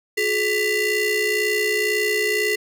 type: ring-modulated tone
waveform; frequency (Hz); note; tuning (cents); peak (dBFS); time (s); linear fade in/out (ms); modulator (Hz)
35% pulse; 786; G5; +4; -14; 0.17-2.56; 10; 1210
effects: none